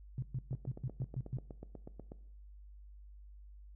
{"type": "tone bursts", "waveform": "sine", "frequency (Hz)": 129, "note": "C3", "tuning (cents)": -24, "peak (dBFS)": -34, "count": 8, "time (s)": [0.18, 1.372], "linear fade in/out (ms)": 2, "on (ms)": 44, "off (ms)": 120}
{"type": "click train", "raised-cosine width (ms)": 2, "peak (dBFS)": -33, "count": 14, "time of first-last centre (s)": [0.53, 2.119], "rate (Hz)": 8.18}
{"effects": ["noise-tail reverb RT60 0.7 s tail -18 dB re dry", "added 50 Hz sine -51 dBFS peak until 3.75 s"]}